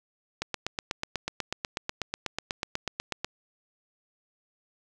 click train, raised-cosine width 0.2 ms, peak -12 dBFS, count 24, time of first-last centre 0.42-3.246 s, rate 8.14 Hz, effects none

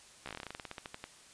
slowing click train, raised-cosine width 0.3 ms, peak -25 dBFS, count 19, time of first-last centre 0.26-1.04 s, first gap 14 ms, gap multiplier 1.12, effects white hiss -57 dBFS RMS until 1.33 s + resampled to 22050 Hz

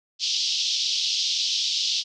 white band-pass noise, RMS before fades -25 dBFS, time 0.19-2.04 s, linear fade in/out 50 ms, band 3000 to 5600 Hz, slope 48 dB/octave, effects none

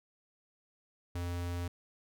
square tone, 87.4 Hz, F2, 2 cents sharp, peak -35 dBFS, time 1.15-1.68 s, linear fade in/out 5 ms, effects none

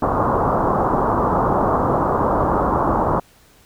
white low-pass noise, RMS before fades -18 dBFS, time 0.02-3.2 s, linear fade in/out 5 ms, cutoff 1200 Hz, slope 48 dB/octave, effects pink hiss -52 dBFS RMS until 3.65 s

